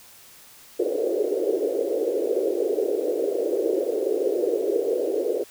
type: band-pass noise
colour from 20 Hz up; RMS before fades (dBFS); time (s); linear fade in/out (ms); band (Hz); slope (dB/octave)
white; -24; 0.79-5.44; 10; 350 to 510; 48
effects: white hiss -49 dBFS RMS until 5.5 s